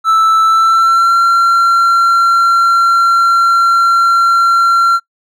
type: tone with pitch glide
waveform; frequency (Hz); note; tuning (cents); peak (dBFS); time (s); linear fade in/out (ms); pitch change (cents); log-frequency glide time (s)
triangle; 1318.5 to 1368.2; E6 to F6; 0 to -36; -4; 0.04-5; 50; +64; 0.44-1.17
effects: noise-tail reverb RT60 0.1 s tail -25 dB re dry + MP3 96 kbps